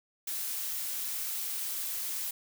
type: noise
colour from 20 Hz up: blue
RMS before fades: -35 dBFS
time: 0.27-2.31 s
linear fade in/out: 5 ms
effects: none